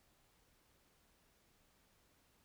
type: silence
effects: pink hiss -73 dBFS RMS until 2.44 s